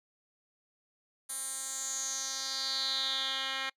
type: tone with band-pass filter sweep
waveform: 10% pulse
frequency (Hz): 267.2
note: C4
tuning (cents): +36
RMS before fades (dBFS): -35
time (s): 1.29-3.7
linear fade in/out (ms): 10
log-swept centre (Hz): 9900 to 2600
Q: 4.9
effects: noise-tail reverb RT60 0.1 s tail -26 dB re dry